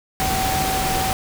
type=tone in noise; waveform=sine; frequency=762 Hz; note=G5; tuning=49 cents flat; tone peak=-22 dBFS; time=0.2-1.13 s; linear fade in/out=0 ms; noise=pink; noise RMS=-23 dBFS; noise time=0.2-1.13 s; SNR=-2 dB; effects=none